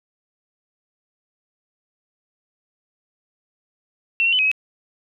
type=tone with pitch steps; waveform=sine; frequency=2709 / 2742 / 3016 / 2536 / 2555 Hz; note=E7 / F7 / F#7 / D#7 / D#7; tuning=+47 / -32 / +32 / +32 / +45 cents; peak=-15 dBFS; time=4.2-4.515 s; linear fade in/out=0 ms; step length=63 ms; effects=none